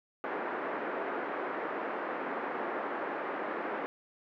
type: band-pass noise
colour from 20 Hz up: pink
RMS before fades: -36 dBFS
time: 0.24-3.86 s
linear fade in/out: 0 ms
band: 300 to 1800 Hz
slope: 24 dB/octave
effects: none